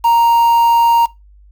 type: tone with quantisation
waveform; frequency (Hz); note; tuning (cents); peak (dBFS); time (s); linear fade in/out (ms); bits
triangle; 932.3; A#5; 0; -6; 0.04-1.06; 10; 5
effects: noise-tail reverb RT60 0.2 s tail -20 dB re dry + added 50 Hz sine -41 dBFS peak until 1.51 s